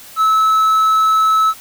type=tone; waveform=triangle; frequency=1300 Hz; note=E6; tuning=24 cents flat; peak=-8 dBFS; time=0.16-1.54 s; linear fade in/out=50 ms; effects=white hiss -38 dBFS RMS until 1.6 s